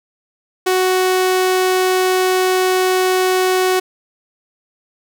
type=tone; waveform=sawtooth; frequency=371 Hz; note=F#4; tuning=5 cents sharp; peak=-9 dBFS; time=0.66-3.8 s; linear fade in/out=10 ms; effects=none